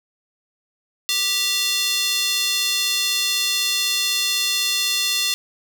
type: tone with high-pass filter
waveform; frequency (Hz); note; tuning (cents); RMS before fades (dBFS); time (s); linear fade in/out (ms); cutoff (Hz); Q
square; 392; G4; 0; -21; 1.09-5.34; 0; 3600; 2
effects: none